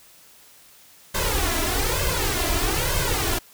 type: noise with flanger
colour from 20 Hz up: pink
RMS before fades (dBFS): -23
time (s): 1.14-3.39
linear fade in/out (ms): 10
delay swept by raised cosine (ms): 1.9 to 3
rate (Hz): 1.1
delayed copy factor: +0.85
effects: white hiss -51 dBFS RMS until 3.53 s